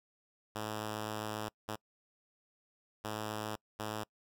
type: tone bursts at uneven times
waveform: 5% pulse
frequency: 107.5 Hz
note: A2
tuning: 40 cents flat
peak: -26 dBFS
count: 4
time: 0.55-1.49 / 1.68-1.76 / 3.04-3.56 / 3.79-4.04 s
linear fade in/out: 10 ms
effects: noise-tail reverb RT60 0.1 s tail -26 dB re dry